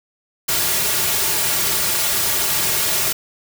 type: noise with comb filter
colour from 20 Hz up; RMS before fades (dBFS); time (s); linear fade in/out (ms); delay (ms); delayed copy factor
white; -19; 0.48-3.13; 10; 3.9; -0.7
effects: none